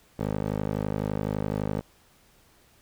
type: tone with band-pass filter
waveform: 15% pulse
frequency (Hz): 51.91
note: G#1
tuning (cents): 0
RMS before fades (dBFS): -29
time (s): 0.19-1.81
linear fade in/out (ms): 5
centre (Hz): 370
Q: 0.8
effects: pink hiss -60 dBFS RMS until 2.81 s